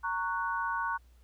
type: chord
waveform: sine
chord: F# major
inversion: first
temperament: just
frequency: 925 / 1110 / 1480 Hz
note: A#5 / C#6 / F#6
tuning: -14 / +2 / 0 cents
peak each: -34 dBFS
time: 0.03-0.98 s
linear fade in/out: 20 ms
effects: added 60 Hz sine -56 dBFS peak until 1.23 s + pink hiss -70 dBFS RMS until 1.23 s